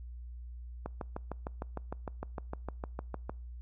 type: click train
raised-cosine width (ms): 1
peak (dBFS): -23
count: 17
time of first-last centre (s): 0.86-3.295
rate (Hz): 6.57
effects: noise-tail reverb RT60 0.5 s tail -26 dB re dry + added 60 Hz sine -42 dBFS peak until 3.61 s